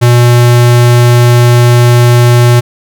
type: tone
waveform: square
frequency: 120.9 Hz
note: B2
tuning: 36 cents flat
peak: -3 dBFS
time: 0.01-2.61 s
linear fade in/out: 20 ms
effects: none